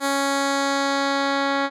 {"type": "tone with low-pass filter sweep", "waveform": "10% pulse", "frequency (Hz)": 277.2, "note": "C#4", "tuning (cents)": 0, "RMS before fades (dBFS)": -22, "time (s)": [0, 1.7], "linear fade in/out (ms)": 50, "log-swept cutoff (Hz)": [11000, 3100], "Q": 1.1, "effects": []}